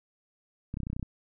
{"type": "clicks", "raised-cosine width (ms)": 5, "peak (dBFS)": -22, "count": 10, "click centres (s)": [0.741, 0.771, 0.803, 0.833, 0.869, 0.901, 0.931, 0.965, 0.996, 1.028], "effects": []}